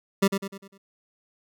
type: tone with echo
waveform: 25% pulse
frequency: 196 Hz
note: G3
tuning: in tune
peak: -13 dBFS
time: 0.22-0.28 s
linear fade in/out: 10 ms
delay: 100 ms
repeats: 5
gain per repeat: -7 dB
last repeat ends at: 0.78 s
effects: none